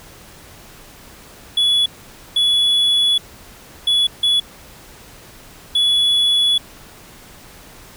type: tone bursts at uneven times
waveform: triangle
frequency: 3405 Hz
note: G#7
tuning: 42 cents sharp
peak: -11 dBFS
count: 5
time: 1.57-1.86 / 2.36-3.18 / 3.87-4.07 / 4.23-4.4 / 5.75-6.58 s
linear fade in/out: 5 ms
effects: pink hiss -42 dBFS RMS until 7.96 s